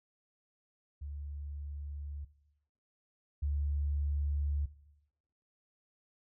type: tone pair in turn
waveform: sine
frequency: 72.3 / 72.3 Hz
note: D2 / D2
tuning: -27 / -27 cents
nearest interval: unison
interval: 0 cents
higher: neither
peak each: -39 / -30 dBFS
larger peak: second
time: 1.01-2.25 / 3.42-4.66 s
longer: neither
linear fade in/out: 10 ms
effects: noise-tail reverb RT60 0.9 s tail -17 dB re dry